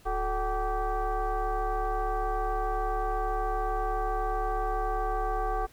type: tone with frequency modulation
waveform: sine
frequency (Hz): 361.8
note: F#4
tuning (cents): -39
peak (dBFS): -26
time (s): 0.05-5.67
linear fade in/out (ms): 20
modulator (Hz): 398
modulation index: 2
effects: pink hiss -58 dBFS RMS until 5.72 s